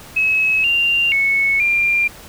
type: tone with pitch steps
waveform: sine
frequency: 2571 / 2781 / 2205 / 2389 Hz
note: E7 / F7 / C#7 / D7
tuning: -44 / -8 / -10 / +29 cents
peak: -13 dBFS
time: 0.16-2.08 s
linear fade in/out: 10 ms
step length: 480 ms
effects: pink hiss -39 dBFS RMS until 2.28 s